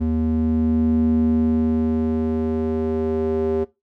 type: tone with band-pass filter sweep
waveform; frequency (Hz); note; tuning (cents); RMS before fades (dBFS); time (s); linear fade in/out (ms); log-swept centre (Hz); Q
square; 79.1; D#2; +29; -20; 0-3.65; 20; 190 to 390; 3.4
effects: noise-tail reverb RT60 0.2 s tail -18 dB re dry